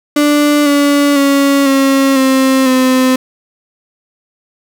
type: tone with pitch steps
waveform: 35% pulse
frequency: 293.7 / 286.2 / 278.8 / 271.7 / 264.7 / 257.9 Hz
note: D4 / D4 / C#4 / C#4 / C4 / C4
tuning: 0 / -45 / +10 / -35 / +20 / -25 cents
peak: -6 dBFS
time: 0.16-3.16 s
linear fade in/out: 5 ms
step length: 500 ms
effects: none